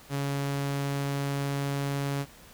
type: tone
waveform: sawtooth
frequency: 140.2 Hz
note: C#3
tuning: 20 cents sharp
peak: -24 dBFS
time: 0.09-2.26 s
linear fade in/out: 50 ms
effects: pink hiss -52 dBFS RMS until 2.53 s